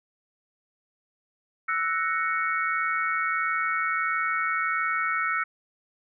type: chord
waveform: sine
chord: F# dominant seventh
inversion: third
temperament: equal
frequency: 1318.5 / 1480 / 1864.7 / 2217 Hz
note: E6 / F#6 / A#6 / C#7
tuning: 0 / 0 / 0 / 0 cents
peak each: -27 / -30 / -32 / -30 dBFS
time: 1.68-5.44 s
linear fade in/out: 10 ms
effects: none